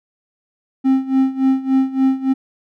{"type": "tone with tremolo", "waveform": "triangle", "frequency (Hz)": 265.2, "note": "C4", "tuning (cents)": 23, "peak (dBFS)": -8, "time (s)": [0.84, 2.34], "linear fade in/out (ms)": 20, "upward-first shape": "sine", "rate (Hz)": 3.5, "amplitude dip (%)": 85, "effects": []}